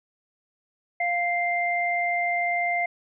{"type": "tone pair together", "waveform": "sine", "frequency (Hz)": [698.5, 2093], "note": ["F5", "C7"], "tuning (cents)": [0, 0], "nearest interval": "octave + perfect fifth", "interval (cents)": 1900, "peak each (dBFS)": -25, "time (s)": [1, 2.86], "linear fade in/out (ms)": 5, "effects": []}